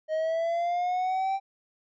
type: linear sweep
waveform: triangle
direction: up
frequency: 622.3 to 784 Hz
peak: -23 dBFS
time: 0.08-1.4 s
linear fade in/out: 50 ms
effects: resampled to 16000 Hz